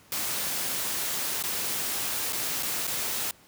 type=noise with dropouts; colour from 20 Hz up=white; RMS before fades=-30 dBFS; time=0.12-3.31 s; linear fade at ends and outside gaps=1 ms; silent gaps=1.426-1.437 / 2.324-2.33 / 2.626-2.631 / 2.87-2.876 s; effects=pink hiss -56 dBFS RMS until 3.47 s + high-pass 80 Hz 12 dB/octave